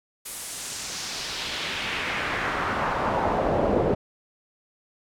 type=noise with band-pass filter sweep; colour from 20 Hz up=brown; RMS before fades=-27 dBFS; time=0.25-3.95 s; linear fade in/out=10 ms; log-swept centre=11000 to 450 Hz; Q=1.6; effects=none